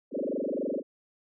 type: tone with frequency modulation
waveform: sine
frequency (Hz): 409.4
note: G#4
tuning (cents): -25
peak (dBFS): -28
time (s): 0.11-0.83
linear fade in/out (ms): 50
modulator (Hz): 23.6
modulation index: 7.3
effects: none